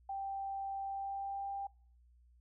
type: tone with pitch glide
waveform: sine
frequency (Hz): 784 to 792.7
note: G5 to G5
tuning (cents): 0 to +19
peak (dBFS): -37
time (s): 0.09-1.67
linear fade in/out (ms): 5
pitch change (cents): +19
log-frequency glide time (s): 0.83-1.5
effects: noise-tail reverb RT60 0.5 s tail -26 dB re dry + added 60 Hz sine -62 dBFS peak until 2.4 s